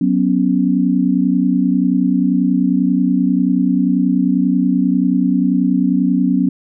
sine chord, F# suspended fourth, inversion none, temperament equal, 185 / 246.9 / 277.2 Hz, F#3 / B3 / C#4, 0 / 0 / 0 cents, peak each -16 dBFS, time 0.01-6.49 s, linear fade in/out 5 ms, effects none

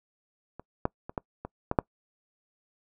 clicks, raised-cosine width 1 ms, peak -27 / -11 / -24 / -16 / -22 / -13 / -6 dBFS, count 7, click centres 0.596 / 0.854 / 1.095 / 1.178 / 1.45 / 1.714 / 1.788 s, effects noise-tail reverb RT60 0.1 s tail -25 dB re dry

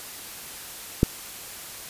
click, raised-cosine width 3 ms, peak -3 dBFS, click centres 1.031 s, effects white hiss -39 dBFS RMS until 1.89 s + resampled to 32000 Hz

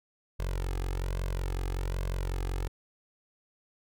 sawtooth tone with flanger, 45.4 Hz, F#1, 32 cents flat, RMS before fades -32 dBFS, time 0.39-2.68 s, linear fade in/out 10 ms, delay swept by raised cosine 1.9 to 2.43 ms, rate 1.2 Hz, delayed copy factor +0.85, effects none

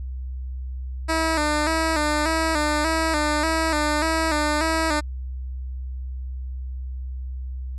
10% pulse tone with vibrato, 311.1 Hz, D#4, in tune, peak -12 dBFS, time 1.08-5.01 s, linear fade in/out 20 ms, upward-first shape square, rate 1.7 Hz, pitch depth 64 cents each way, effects added 64 Hz sine -28 dBFS peak until 7.78 s + resampled to 24000 Hz

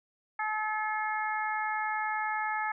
harmonic tone, 430 Hz, A4, 40 cents flat, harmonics 2 / 3 / 4 / 5, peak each -32 / -36 / -35 / -38 dBFS, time 0.39-2.72 s, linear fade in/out 5 ms, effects none

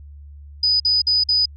sine tone bursts, 4978 Hz, D#8, in tune, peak -14 dBFS, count 4, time 0.63-1.457 s, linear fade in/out 5 ms, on 170 ms, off 49 ms, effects added 72 Hz sine -37 dBFS peak until 1.56 s

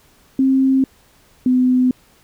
sine tone pair in turn, 265.8 / 253.2 Hz, C4 / B3, +27 / +43 cents, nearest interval minor second, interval 84 cents, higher first, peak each -11 dBFS, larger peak neither, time 0.39-0.84 / 1.46-1.91 s, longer neither, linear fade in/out 2 ms, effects pink hiss -53 dBFS RMS until 2.23 s

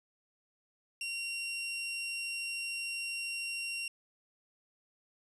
sawtooth tone, 2753 Hz, F7, 25 cents flat, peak -32 dBFS, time 1.01-3.88 s, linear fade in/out 2 ms, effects resampled to 24000 Hz

